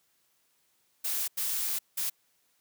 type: noise bursts at uneven times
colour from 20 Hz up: blue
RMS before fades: -31 dBFS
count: 3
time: 1.04-1.28 / 1.37-1.79 / 1.97-2.1 s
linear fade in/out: 10 ms
effects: white hiss -71 dBFS RMS until 2.6 s + high-pass 80 Hz 12 dB/octave